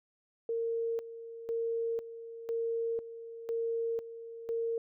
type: tone with tremolo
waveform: sine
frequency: 459.6 Hz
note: A#4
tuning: 25 cents flat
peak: -30 dBFS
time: 0.49-4.78 s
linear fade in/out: 2 ms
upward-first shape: square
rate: 1 Hz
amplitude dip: 75%
effects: none